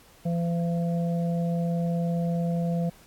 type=harmonic tone; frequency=170 Hz; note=F3; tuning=46 cents flat; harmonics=1 / 3 / 4; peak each=-24 / -34 / -36 dBFS; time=0.25-2.9 s; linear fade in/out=10 ms; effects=pink hiss -55 dBFS RMS until 3.06 s + AAC 64 kbps